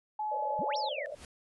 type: tone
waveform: sine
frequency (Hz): 853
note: G#5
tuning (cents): +46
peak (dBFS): -31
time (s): 0.19-0.89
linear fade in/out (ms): 5
type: band-pass noise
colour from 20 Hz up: white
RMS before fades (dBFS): -38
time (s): 0.31-1.15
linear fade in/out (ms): 10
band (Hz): 530 to 610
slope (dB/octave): 96
type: exponential two-way sweep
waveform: sine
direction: up then down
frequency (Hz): 143.1 to 5690 to 1733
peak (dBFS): -37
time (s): 0.59-1.06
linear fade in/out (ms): 0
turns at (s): 0.77
type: noise with exponential growth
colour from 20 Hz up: pink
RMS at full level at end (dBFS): -46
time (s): 0.97-1.25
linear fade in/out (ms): 1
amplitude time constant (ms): 59
effects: resampled to 24000 Hz